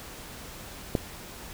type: click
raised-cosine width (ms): 2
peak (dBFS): -10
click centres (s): 0.952
effects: pink hiss -43 dBFS RMS until 1.53 s